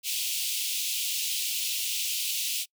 pink high-pass noise, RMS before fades -30 dBFS, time 0.03-2.66 s, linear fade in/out 50 ms, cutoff 2600 Hz, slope 48 dB/octave, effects noise-tail reverb RT60 0.1 s tail -26 dB re dry

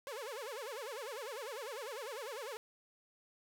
sawtooth tone with vibrato, 493.9 Hz, B4, in tune, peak -38 dBFS, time 0.07-2.57 s, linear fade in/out 0 ms, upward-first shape sine, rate 10 Hz, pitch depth 280 cents each way, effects none

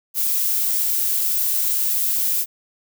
violet noise with amplitude modulation, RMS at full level -19 dBFS, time 0.14-2.46 s, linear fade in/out 50 ms, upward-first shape sine, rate 288 Hz, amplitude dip 30%, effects none

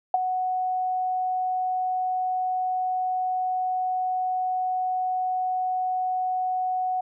sine tone with ADSR envelope, 740 Hz, F#5, in tune, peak -14 dBFS, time 0.14-7.01 s, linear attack 3 ms, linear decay 20 ms, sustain -9 dB, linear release 8 ms, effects none

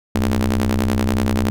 sawtooth ring-modulated tone, 63.3 Hz, B1, 43 cents sharp, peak -9 dBFS, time 0.15-1.5 s, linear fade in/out 0 ms, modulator 153 Hz, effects none

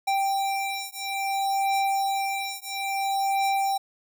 square beating tone pair, 784 / 784.59 Hz, G5 / G5, 0 / +1 cents, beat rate 0.59 Hz, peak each -28 dBFS, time 0.07-3.78 s, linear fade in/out 10 ms, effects none

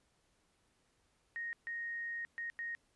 sine tone bursts at uneven times, 1864.7 Hz, A#6, in tune, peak -38 dBFS, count 4, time 1.36-1.53 / 1.67-2.25 / 2.38-2.5 / 2.59-2.75 s, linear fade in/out 0 ms, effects pink hiss -75 dBFS RMS until 2.95 s + resampled to 24000 Hz

